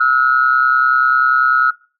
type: tone pair together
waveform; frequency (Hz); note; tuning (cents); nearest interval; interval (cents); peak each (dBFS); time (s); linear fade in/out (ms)
sine; 1306 / 1436.2; E6 / F6; -17 / +48; major second; 165; -12; 0-1.71; 10
effects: noise-tail reverb RT60 0.4 s tail -23 dB re dry + tanh soft clip ceiling -2 dBFS